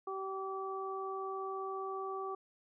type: harmonic tone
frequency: 384.9 Hz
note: G4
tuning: 32 cents flat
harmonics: 1 / 2 / 3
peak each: -40 / -44 / -41 dBFS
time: 0.07-2.35 s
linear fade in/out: 5 ms
effects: none